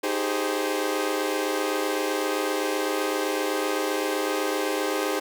sawtooth chord, Ab major seventh, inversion second, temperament equal with one note detuned, 311.1 / 387.5 / 415.3 / 523.3 Hz, Eb4 / G4 / Ab4 / C5, 0 / -20 / 0 / 0 cents, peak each -26 dBFS, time 0.03-5.2 s, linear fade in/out 10 ms, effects none

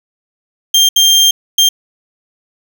30% pulse tone bursts at uneven times, 3189 Hz, G7, 29 cents sharp, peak -3 dBFS, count 3, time 0.74-0.89 / 0.96-1.31 / 1.58-1.69 s, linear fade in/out 5 ms, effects none

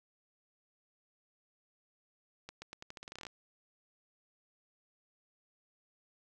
accelerating click train, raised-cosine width 0.2 ms, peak -28 dBFS, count 15, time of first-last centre 2.49-3.268 s, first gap 130 ms, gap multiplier 0.85, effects none

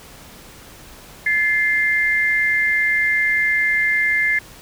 sine tone pair together, 1730.6 / 2093 Hz, A6 / C7, -29 / 0 cents, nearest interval minor third, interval 329 cents, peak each -19 / -17 dBFS, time 1.26-4.39 s, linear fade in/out 5 ms, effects pink hiss -42 dBFS RMS until 4.61 s

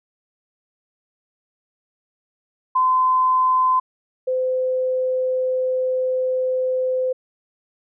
sine tone pair in turn, 1026 / 513 Hz, C6 / C5, -34 / -34 cents, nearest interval octave, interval 1200 cents, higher first, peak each -14 / -18 dBFS, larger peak first, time 2.75-3.8 / 4.27-7.13 s, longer second, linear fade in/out 10 ms, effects none

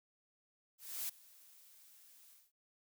blue noise with ADSR envelope, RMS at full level -39 dBFS, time 0.78-2.52 s, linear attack 310 ms, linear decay 7 ms, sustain -23 dB, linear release 190 ms, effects none

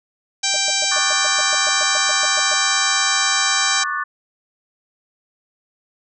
harmonic tone, 784 Hz, G5, in tune, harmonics 1 / 2 / 3 / 4 / 5 / 6 / 7 / 8 / 9 / 10, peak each -29 / -29 / -26 / -28 / -24 / -27 / -25 / -24 / -28 / -27 dBFS, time 0.43-3.84 s, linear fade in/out 10 ms
sine tone bursts, 615 Hz, D#5, 20 cents flat, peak -25 dBFS, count 15, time 0.54-2.535 s, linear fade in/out 0 ms, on 21 ms, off 120 ms
sine chord, D major seventh, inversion third, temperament equal with one note detuned, 1108.7 / 1189 / 1480 / 1760 Hz, C#6 / D6 / F#6 / A6, 0 / +21 / 0 / 0 cents, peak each -26 dBFS, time 0.91-4.04 s, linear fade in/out 10 ms
effects none

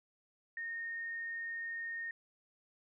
sine tone, 1843 Hz, A#6, 20 cents flat, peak -38 dBFS, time 0.57-2.11 s, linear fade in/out 2 ms, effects none

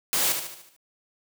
white noise with echo, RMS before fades -24 dBFS, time 0.13-0.32 s, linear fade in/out 0 ms, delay 74 ms, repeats 6, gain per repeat -6 dB, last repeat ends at 0.764 s, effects high-pass 150 Hz 12 dB/octave

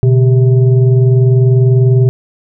sine tone with frequency modulation, 123.47 Hz, B2, in tune, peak -5 dBFS, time 0.03-2.09 s, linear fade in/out 0 ms, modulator 267 Hz, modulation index 0.64, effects none

